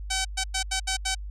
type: tone bursts at uneven times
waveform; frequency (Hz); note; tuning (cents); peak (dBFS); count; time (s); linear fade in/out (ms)
5% pulse; 763; G5; -47; -13; 6; 0.1-0.25 / 0.37-0.44 / 0.54-0.63 / 0.71-0.8 / 0.87-0.97 / 1.05-1.15; 10
effects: added 50 Hz sine -33 dBFS peak until 1.3 s + resampled to 22050 Hz